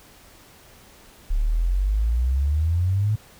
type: exponential sweep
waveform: sine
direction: up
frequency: 34.65 to 110 Hz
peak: -18 dBFS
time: 1.3-3.16 s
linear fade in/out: 10 ms
effects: pink hiss -50 dBFS RMS until 3.39 s